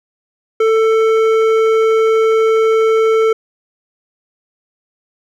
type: tone with hard clipping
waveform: sine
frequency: 443.9 Hz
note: A4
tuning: 15 cents sharp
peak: -11 dBFS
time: 0.6-3.33 s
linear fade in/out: 5 ms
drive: 10 dB
effects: none